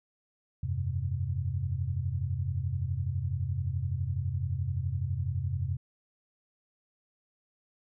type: chord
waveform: sine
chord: F suspended second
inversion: none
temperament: equal with one note detuned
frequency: 86.2 / 98 / 130.81 Hz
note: F2 / G2 / C3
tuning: -22 / 0 / 0 cents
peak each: -33 dBFS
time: 0.63-5.77 s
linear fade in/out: 5 ms
effects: none